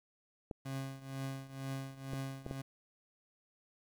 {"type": "clicks", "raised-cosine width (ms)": 2, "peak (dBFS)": -27, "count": 4, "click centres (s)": [0.512, 2.134, 2.464, 2.511]}
{"type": "tone with tremolo", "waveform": "30% pulse", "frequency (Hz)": 135, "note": "C#3", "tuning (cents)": -45, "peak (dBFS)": -34, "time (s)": [0.65, 2.62], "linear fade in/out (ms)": 10, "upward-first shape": "triangle", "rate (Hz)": 2.1, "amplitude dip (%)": 85}
{"effects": ["11-bit"]}